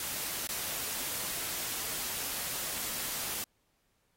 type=noise with dropouts; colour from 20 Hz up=white; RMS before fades=-36 dBFS; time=0-3.44 s; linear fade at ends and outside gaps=1 ms; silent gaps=0.472-0.49 s; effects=pink hiss -75 dBFS RMS until 4.16 s + AAC 48 kbps